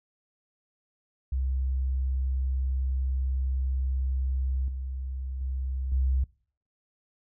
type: tone with level steps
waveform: sine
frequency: 65.41 Hz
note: C2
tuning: in tune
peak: -25 / -31 / -28 / -22 dBFS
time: 1.32-6.24 s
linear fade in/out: 5 ms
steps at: 4.68 / 5.41 / 5.92 s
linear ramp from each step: 2 ms
effects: noise-tail reverb RT60 0.5 s tail -23 dB re dry